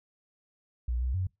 sine tone with pitch steps, 60.1 / 63 / 92.8 Hz, B1 / B1 / F#2, -46 / +35 / +6 cents, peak -27 dBFS, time 0.88-1.27 s, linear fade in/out 5 ms, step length 130 ms, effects noise-tail reverb RT60 0.2 s tail -23 dB re dry

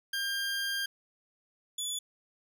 20% pulse tone pair in turn, 1600 / 3444 Hz, G6 / A7, +35 / -38 cents, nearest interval octave + minor second, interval 1327 cents, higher second, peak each -26 / -27 dBFS, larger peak first, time 0.13-0.86 / 1.78-1.99 s, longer first, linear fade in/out 5 ms, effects none

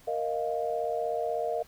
sine chord, Bb suspended fourth, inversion none, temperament equal, 466.2 / 622.3 / 698.5 Hz, Bb4 / Eb5 / F5, 0 / 0 / 0 cents, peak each -32 dBFS, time 0.07-1.63 s, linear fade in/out 10 ms, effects pink hiss -57 dBFS RMS until 1.67 s

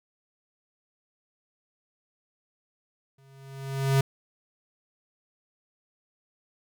square tone with exponential growth, 135.8 Hz, C#3, 35 cents flat, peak -18 dBFS, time 3.18-4.01 s, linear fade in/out 5 ms, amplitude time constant 180 ms, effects none

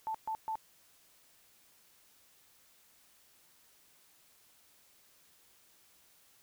sine tone bursts, 881 Hz, A5, 2 cents sharp, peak -33 dBFS, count 3, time 0.07-0.555 s, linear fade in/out 0 ms, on 75 ms, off 130 ms, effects white hiss -65 dBFS RMS until 6.42 s

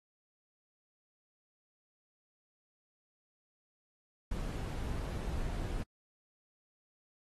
brown noise, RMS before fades -37 dBFS, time 4.31-5.83 s, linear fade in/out 5 ms, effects AAC 32 kbps

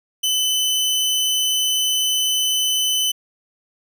sawtooth tone, 3024 Hz, F#7, 37 cents sharp, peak -14 dBFS, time 0.23-3.12 s, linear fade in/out 10 ms, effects none

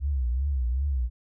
sine tone with vibrato, 65.41 Hz, C2, in tune, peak -23 dBFS, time 0-1.1 s, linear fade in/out 50 ms, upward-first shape triangle, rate 2.6 Hz, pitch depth 200 cents each way, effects none

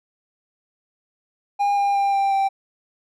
triangle tone with pitch steps, 810 / 803 / 796.1 / 789.2 / 782.4 Hz, G#5 / G5 / G5 / G5 / G5, -43 / +41 / +27 / +11 / -4 cents, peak -15 dBFS, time 1.59-2.49 s, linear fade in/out 20 ms, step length 180 ms, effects none

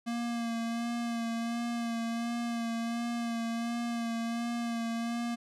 square tone with vibrato, 233.1 Hz, A#3, in tune, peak -32 dBFS, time 0.06-5.36 s, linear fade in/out 20 ms, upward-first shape sine, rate 1.4 Hz, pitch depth 25 cents each way, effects low-pass 9000 Hz 12 dB/octave

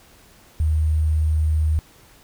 sine tone with sample-and-hold, 77.78 Hz, D#2, in tune, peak -16 dBFS, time 0.6-1.79 s, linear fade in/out 0 ms, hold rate 8820 Hz, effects pink hiss -51 dBFS RMS until 2.23 s

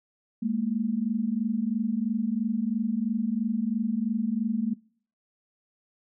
sine tone pair together, 207.7 / 230.7 Hz, G#3 / A#3, 0 / -18 cents, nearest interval major second, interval 182 cents, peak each -28 / -26 dBFS, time 0.42-4.74 s, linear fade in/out 10 ms, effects noise-tail reverb RT60 0.5 s tail -22 dB re dry

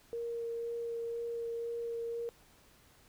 sine tone with vibrato, 466.2 Hz, A#4, in tune, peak -35 dBFS, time 0.13-2.29 s, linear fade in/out 0 ms, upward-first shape sine, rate 2 Hz, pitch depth 9 cents each way, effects pink hiss -63 dBFS RMS until 3.08 s

